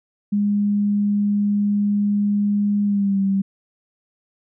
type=tone with pitch glide; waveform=sine; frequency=204.8 to 195.1 Hz; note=G#3 to G3; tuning=-24 to -8 cents; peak=-16 dBFS; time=0.32-3.42 s; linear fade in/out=10 ms; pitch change=-84 cents; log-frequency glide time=2.84-3.2 s; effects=none

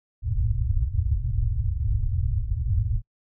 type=low-pass noise; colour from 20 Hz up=white; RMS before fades=-24 dBFS; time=0.22-3.02 s; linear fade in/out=50 ms; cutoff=120 Hz; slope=96 dB/octave; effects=noise-tail reverb RT60 0.1 s tail -26 dB re dry

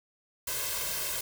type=noise with comb filter; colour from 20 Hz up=white; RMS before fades=-33 dBFS; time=0.47-1.21 s; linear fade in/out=5 ms; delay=1.9 ms; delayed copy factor=+0.9; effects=none

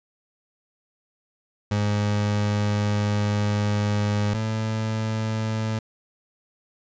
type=tone pair in turn; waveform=30% pulse; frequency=103.83 / 110 Hz; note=G#2 / A2; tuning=0 / 0 cents; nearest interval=minor second; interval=100 cents; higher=second; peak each=-18 / -21 dBFS; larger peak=first; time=1.71-4.34 / 4.34-5.79 s; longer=first; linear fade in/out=5 ms; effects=resampled to 16000 Hz

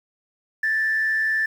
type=tone with frequency modulation; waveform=sine; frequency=1760 Hz; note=A6; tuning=in tune; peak=-18 dBFS; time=0.63-1.46 s; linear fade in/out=5 ms; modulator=96.1 Hz; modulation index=0.43; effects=tanh soft clip ceiling -15 dBFS + 8-bit

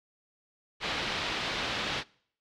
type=low-pass noise; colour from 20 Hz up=white; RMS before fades=-33 dBFS; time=0.8-2.04 s; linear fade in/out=50 ms; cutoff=4000 Hz; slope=24 dB/octave; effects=noise-tail reverb RT60 0.6 s tail -24 dB re dry

